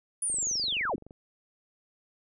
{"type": "linear sweep", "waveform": "sine", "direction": "down", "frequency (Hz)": [9956, 149], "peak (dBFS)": -27, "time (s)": [0.22, 0.96], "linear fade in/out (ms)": 5}
{"type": "click train", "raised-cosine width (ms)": 2, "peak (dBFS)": -34, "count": 20, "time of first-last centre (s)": [0.3, 1.109], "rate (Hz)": 23.5}
{"effects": []}